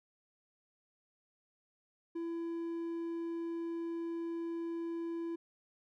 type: tone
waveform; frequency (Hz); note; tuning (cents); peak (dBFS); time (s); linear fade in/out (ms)
triangle; 335; E4; +28; -34; 2.15-5.36; 10
effects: none